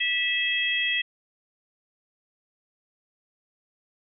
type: harmonic tone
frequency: 653 Hz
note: E5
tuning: 17 cents flat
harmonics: 3 / 4 / 5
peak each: -27 / -27 / -27 dBFS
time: 0-1.02 s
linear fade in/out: 10 ms
effects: none